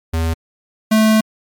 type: tone pair in turn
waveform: square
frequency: 81.7 / 218.1 Hz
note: E2 / A3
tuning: -15 / -15 cents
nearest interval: octave + perfect fourth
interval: 1700 cents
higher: second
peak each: -16 / -10 dBFS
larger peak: second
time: 0.13-0.34 / 0.91-1.21 s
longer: second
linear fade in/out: 10 ms
effects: MP3 96 kbps